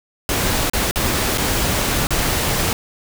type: noise with dropouts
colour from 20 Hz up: pink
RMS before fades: -19 dBFS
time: 0.29-2.73 s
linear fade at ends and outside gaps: 1 ms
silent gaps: 0.698-0.734 / 0.911-0.958 / 1.375-1.381 / 2.07-2.106 s
effects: none